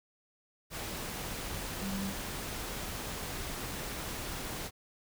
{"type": "tone in noise", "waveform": "sine", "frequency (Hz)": 194.7, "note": "G3", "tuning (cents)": -12, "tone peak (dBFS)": -34, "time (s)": [1.8, 2.13], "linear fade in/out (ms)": 50, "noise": "pink", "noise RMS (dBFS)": -39, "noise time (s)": [0.7, 4.71], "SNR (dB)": 2, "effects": []}